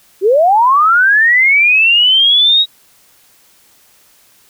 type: linear sweep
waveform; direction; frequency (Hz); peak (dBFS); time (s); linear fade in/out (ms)
sine; up; 356.5 to 3829; -6; 0.21-2.66; 50
effects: white hiss -49 dBFS RMS until 4.49 s